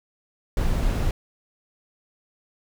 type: noise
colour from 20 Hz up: brown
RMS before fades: -22 dBFS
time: 0.57-1.11 s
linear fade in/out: 2 ms
effects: none